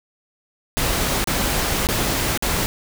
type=noise with dropouts; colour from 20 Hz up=pink; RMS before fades=-21 dBFS; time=0.77-2.66 s; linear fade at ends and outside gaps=0 ms; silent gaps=1.242-1.273 / 1.87-1.888 / 2.375-2.424 s; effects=none